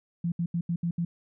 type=tone bursts at uneven times; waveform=sine; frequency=170.7 Hz; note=F3; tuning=39 cents flat; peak=-25 dBFS; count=6; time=0.24-0.32 / 0.39-0.46 / 0.54-0.61 / 0.69-0.76 / 0.83-0.91 / 0.98-1.05 s; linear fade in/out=5 ms; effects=none